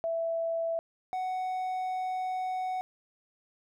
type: tone pair in turn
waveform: sine / triangle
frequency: 662 / 743.1 Hz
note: E5 / F#5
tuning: +7 / +7 cents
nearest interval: major second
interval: 200 cents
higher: second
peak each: -28 dBFS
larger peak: neither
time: 0.04-0.79 / 1.13-2.81 s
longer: second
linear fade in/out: 0 ms
effects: none